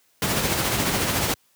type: noise with tremolo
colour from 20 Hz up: pink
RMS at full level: -21 dBFS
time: 0.22-1.34 s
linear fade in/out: 2 ms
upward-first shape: sine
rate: 14 Hz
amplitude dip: 35%
effects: white hiss -63 dBFS RMS until 1.55 s + high-pass 80 Hz 12 dB/octave